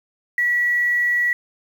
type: tone with quantisation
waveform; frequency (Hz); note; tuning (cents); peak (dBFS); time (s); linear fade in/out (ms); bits
sine; 1938; B6; -33; -16; 0.38-1.33; 2; 7
effects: none